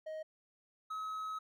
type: tone pair in turn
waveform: triangle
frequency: 627 / 1280.3 Hz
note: D#5 / D#6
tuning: +13 / +49 cents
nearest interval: octave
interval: 1236 cents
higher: second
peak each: -38 / -36 dBFS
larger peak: second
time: 0.06-0.23 / 0.9-1.39 s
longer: second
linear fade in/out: 10 ms
effects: none